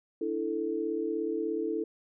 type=chord; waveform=sine; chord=D suspended second; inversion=none; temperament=just; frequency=293.7 / 330.4 / 440.5 Hz; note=D4 / E4 / A4; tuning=0 / +4 / +2 cents; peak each=-37 / -32 / -32 dBFS; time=0.21-1.84 s; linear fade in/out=5 ms; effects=none